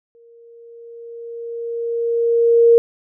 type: tone with exponential growth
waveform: sine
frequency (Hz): 466.2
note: A#4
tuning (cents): 0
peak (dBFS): -6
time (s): 0.15-2.78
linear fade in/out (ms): 0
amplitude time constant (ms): 570
effects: none